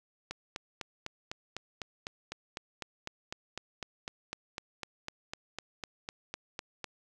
click train, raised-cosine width 0.2 ms, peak -20 dBFS, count 27, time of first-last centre 0.31-6.843 s, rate 3.98 Hz, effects none

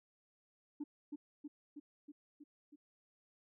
sine tone with echo, 293.7 Hz, D4, in tune, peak -37 dBFS, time 0.8-0.84 s, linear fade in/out 10 ms, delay 320 ms, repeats 6, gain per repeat -3 dB, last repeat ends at 2.76 s, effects tanh soft clip ceiling -37 dBFS

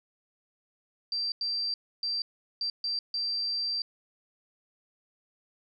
sine tone bursts at uneven times, 4699 Hz, D8, in tune, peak -28 dBFS, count 6, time 1.12-1.32 / 1.41-1.74 / 2.03-2.22 / 2.61-2.7 / 2.84-2.99 / 3.14-3.82 s, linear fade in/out 2 ms, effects none

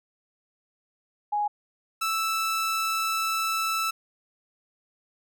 sine / sawtooth tone pair in turn, 830.6 / 1318.5 Hz, G#5 / E6, 0 / 0 cents, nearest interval minor sixth, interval 800 cents, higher second, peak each -23 / -21 dBFS, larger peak second, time 1.32-1.48 / 2.01-3.91 s, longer second, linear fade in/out 10 ms, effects none

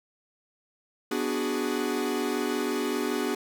45% pulse chord, G# half-diminished seventh, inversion first, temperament equal, 246.9 / 293.7 / 370 / 415.3 Hz, B3 / D4 / F#4 / G#4, 0 / 0 / 0 / 0 cents, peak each -32 dBFS, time 1.11-3.35 s, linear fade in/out 5 ms, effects none

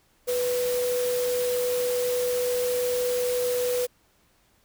sine tone in noise, 493.9 Hz, B4, in tune, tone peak -23 dBFS, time 0.27-3.87 s, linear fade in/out 20 ms, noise white, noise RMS -34 dBFS, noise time 0.27-3.87 s, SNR +8 dB, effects pink hiss -64 dBFS RMS until 4.64 s

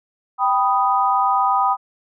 sine chord, G augmented, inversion none, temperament equal, 784 / 987.8 / 1244.5 Hz, G5 / B5 / D#6, 0 / 0 / 0 cents, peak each -19 dBFS, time 0.38-1.77 s, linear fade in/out 50 ms, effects none

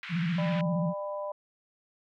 white band-pass noise, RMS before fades -41 dBFS, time 0.03-0.61 s, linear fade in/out 0 ms, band 1400 to 2700 Hz, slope 24 dB/octave
sine tone with vibrato, 170 Hz, F3, 46 cents flat, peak -26 dBFS, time 0.09-0.94 s, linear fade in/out 50 ms, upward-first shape square, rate 15 Hz, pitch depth 88 cents each way
harmonic tone, 199 Hz, G3, 26 cents sharp, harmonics 3 / 4 / 5, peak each -33 / -45 / -39 dBFS, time 0.38-1.32 s, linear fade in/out 5 ms
effects none

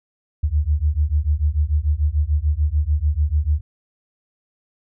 sine beating tone pair, 71.7 / 78.5 Hz, D2 / D#2, -41 / +16 cents, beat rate 6.8 Hz, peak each -19 dBFS, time 0.43-3.61 s, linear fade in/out 10 ms, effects none

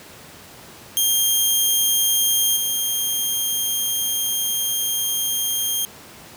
10% pulse tone with level steps, 3205 Hz, G7, 38 cents sharp, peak -8 / -12 dBFS, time 0.97-5.85 s, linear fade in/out 0 ms, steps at 2.56 s, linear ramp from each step 10 ms, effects pink hiss -42 dBFS RMS until 6.36 s + high-pass 100 Hz 12 dB/octave

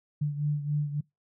sine beating tone pair, 146.83 / 150.43 Hz, D3 / D3, 0 / +42 cents, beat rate 3.6 Hz, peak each -27 / -33 dBFS, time 0.21-1.01 s, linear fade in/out 10 ms, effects noise-tail reverb RT60 0.2 s tail -25 dB re dry

